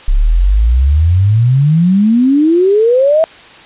sine exponential sweep, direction up, 32.7 to 659.3 Hz, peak -6 dBFS, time 0.08-3.24 s, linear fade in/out 0 ms, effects white hiss -36 dBFS RMS until 3.65 s + resampled to 8000 Hz

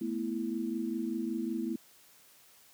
sine chord, A suspended second, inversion none, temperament equal with one note detuned, 220 / 245.2 / 329.6 Hz, A3 / B3 / E4, 0 / -12 / 0 cents, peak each -36 / -36 / -35 dBFS, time 0.01-1.76 s, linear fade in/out 5 ms, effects white hiss -60 dBFS RMS until 2.73 s + high-pass 100 Hz 12 dB/octave

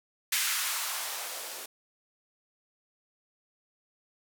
violet noise with band-pass filter sweep, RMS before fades -33 dBFS, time 0.32-1.66 s, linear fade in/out 5 ms, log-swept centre 1900 to 380 Hz, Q 1.5, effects none

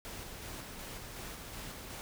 pink noise with tremolo, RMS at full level -44 dBFS, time 0.05-2.01 s, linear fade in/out 0 ms, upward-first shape square, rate 2.7 Hz, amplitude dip 25%, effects none

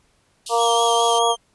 pink high-pass noise, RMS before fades -32 dBFS, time 0.46-1.19 s, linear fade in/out 5 ms, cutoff 2800 Hz, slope 96 dB/octave
harmonic tone, 233.1 Hz, A#3, in tune, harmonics 2 / 3 / 4 / 5, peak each -21 / -20 / -21 / -23 dBFS, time 0.49-1.36 s, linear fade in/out 50 ms
sawtooth tone with vibrato, 3236 Hz, G#7, 46 cents flat, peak -20 dBFS, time 0.57-1.37 s, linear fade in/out 50 ms, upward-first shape sine, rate 4.7 Hz, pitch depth 43 cents each way
effects pink hiss -62 dBFS RMS until 1.54 s + resampled to 24000 Hz

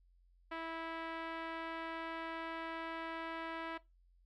5% pulse tone with low-pass filter, 327.5 Hz, E4, 11 cents flat, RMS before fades -43 dBFS, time 0.51-3.78 s, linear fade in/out 10 ms, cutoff 1700 Hz, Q 0.72, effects noise-tail reverb RT60 0.2 s tail -18 dB re dry + added 44 Hz sine -65 dBFS peak until 4.25 s

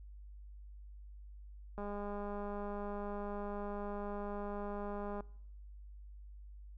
click train, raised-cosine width 1 ms, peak -30 dBFS, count 700, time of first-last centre 1.78-5.206 s, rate 204 Hz, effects noise-tail reverb RT60 0.7 s tail -24 dB re dry + added 50 Hz sine -49 dBFS peak until 6.77 s

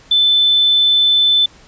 sine tone, 3520 Hz, A7, in tune, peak -9 dBFS, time 0.11-1.46 s, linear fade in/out 5 ms, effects pink hiss -45 dBFS RMS until 1.67 s + resampled to 16000 Hz

